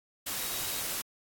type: tone in noise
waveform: sine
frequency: 3811 Hz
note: A#7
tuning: 38 cents sharp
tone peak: -44 dBFS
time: 0.38-0.82 s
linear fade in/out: 10 ms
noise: white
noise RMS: -34 dBFS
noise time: 0.26-1.02 s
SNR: -13 dB
effects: AAC 64 kbps